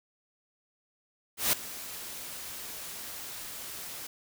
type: noise with ADSR envelope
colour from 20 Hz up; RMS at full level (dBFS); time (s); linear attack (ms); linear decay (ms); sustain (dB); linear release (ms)
white; -24; 1.37-4.07; 160; 3; -17; 4
effects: none